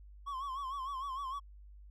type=tone with vibrato; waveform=triangle; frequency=1084 Hz; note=C#6; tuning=39 cents flat; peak=-35 dBFS; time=0.26-1.4 s; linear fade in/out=20 ms; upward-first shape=sine; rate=6.6 Hz; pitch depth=94 cents each way; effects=added 50 Hz sine -51 dBFS peak until 1.9 s